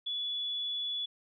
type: tone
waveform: sine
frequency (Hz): 3422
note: A7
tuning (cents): -49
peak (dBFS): -32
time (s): 0.06-1.06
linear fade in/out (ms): 10
effects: none